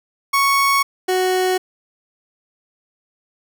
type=tone pair in turn; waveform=30% pulse; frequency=1108.7 / 370 Hz; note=C#6 / F#4; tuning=0 / 0 cents; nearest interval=octave + perfect fifth; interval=1900 cents; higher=first; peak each=-11 / -13 dBFS; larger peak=first; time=0.33-0.83 / 1.08-1.58 s; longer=neither; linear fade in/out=10 ms; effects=none